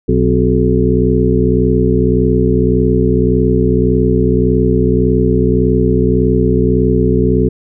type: harmonic tone with a mistuned harmonic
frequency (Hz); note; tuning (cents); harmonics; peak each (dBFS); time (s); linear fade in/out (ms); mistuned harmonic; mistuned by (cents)
61.74; B1; 0; 1 / 2 / 3 / 4 / 6 / 7; -16 / -16 / -16 / -16 / -16 / -16; 0.08-7.49; 10; 4; +100
effects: none